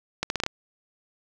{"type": "accelerating click train", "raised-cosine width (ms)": 0.2, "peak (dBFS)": -8, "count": 6, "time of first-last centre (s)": [0.23, 0.464], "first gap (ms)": 71, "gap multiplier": 0.79, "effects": []}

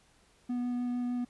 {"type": "tone with vibrato", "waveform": "triangle", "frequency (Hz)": 245, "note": "B3", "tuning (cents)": -14, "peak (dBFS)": -28, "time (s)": [0.49, 1.25], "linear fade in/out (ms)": 10, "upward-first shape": "sine", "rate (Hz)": 6.6, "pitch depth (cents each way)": 8, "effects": ["pink hiss -65 dBFS RMS until 1.29 s", "resampled to 24000 Hz"]}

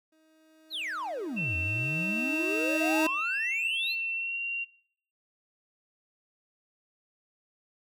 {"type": "tone with exponential growth", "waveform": "30% pulse", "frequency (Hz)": 315.6, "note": "D#4", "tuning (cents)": 25, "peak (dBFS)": -21, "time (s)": [0.12, 3.07], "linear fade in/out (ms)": 5, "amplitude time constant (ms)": 640}
{"type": "exponential two-way sweep", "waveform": "triangle", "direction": "down then up", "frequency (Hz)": [4435, 82.8, 4435], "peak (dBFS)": -30, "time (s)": [0.7, 3.96], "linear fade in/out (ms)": 50, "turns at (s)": 1.57}
{"type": "tone with pitch glide", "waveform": "sine", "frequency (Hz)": [2697, 2758], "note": ["E7", "F7"], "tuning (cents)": [39, -22], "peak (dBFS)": -30, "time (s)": [1.36, 4.65], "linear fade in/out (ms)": 20, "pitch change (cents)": 39, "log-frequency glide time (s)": [4.14, 4.39]}
{"effects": ["noise-tail reverb RT60 0.6 s tail -20 dB re dry"]}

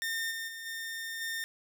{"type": "tone with level steps", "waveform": "sawtooth", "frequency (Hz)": 1817, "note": "A#6", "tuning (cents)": -45, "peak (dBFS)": [-28, -32, -37, -33, -30], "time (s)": [0.02, 1.44], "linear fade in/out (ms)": 0, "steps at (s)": [0.3, 0.47, 0.65, 1.2], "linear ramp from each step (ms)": 20, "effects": []}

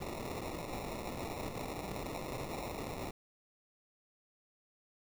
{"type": "noise with sample-and-hold", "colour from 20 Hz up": "violet", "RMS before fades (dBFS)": -41, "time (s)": [0, 3.11], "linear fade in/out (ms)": 10, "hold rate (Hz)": 1575, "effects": []}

